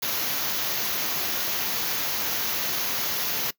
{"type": "band-stop noise", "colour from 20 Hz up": "white", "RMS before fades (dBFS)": -27, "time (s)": [0.02, 3.51], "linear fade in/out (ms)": 10, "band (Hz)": [6800, 11000], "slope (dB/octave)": 96, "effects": ["noise-tail reverb RT60 0.1 s tail -21 dB re dry", "high-pass 100 Hz 12 dB/octave"]}